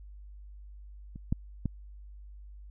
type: clicks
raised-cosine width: 5 ms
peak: -30 / -15 / -17 dBFS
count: 3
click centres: 1.159 / 1.325 / 1.657 s
effects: added 50 Hz sine -45 dBFS peak until 2.7 s